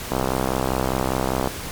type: click train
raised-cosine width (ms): 1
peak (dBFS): -7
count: 89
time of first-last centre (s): 0.12-1.474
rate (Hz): 65
effects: pink hiss -32 dBFS RMS until 1.71 s + MP3 96 kbps